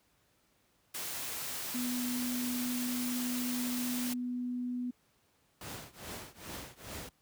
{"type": "noise", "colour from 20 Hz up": "white", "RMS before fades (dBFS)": -39, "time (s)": [0.94, 4.14], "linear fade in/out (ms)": 10}
{"type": "tone", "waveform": "sine", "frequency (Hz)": 246.9, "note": "B3", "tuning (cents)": 0, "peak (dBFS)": -33, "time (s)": [1.74, 4.91], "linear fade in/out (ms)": 10}
{"type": "noise with tremolo", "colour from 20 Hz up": "pink", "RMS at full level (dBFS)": -41, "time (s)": [5.61, 7.09], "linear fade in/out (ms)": 2, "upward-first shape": "triangle", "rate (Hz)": 2.4, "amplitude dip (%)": 95}
{"effects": ["pink hiss -71 dBFS RMS until 7.21 s", "high-pass 60 Hz 12 dB/octave"]}